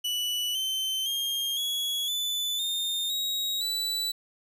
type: tone with pitch steps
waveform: 40% pulse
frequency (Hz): 2960 / 3086 / 3217 / 3353 / 3496 / 3644 / 3799 / 3960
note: F#7 / G7 / G7 / G#7 / A7 / A#7 / A#7 / B7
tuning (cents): 0 / -28 / +44 / +16 / -12 / -40 / +32 / +4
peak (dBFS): -26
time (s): 0.04-4.12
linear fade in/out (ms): 10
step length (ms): 510
effects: none